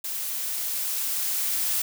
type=noise with level ramp; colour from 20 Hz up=blue; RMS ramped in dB=-31 to -25 dBFS; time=0.04-1.82 s; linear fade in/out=5 ms; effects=none